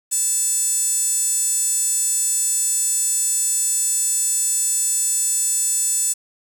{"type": "tone with high-pass filter", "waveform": "sawtooth", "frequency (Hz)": 880, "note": "A5", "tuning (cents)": 0, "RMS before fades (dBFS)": -20, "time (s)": [0.11, 6.14], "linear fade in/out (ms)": 20, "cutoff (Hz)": 7900, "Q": 7.6, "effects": ["7-bit"]}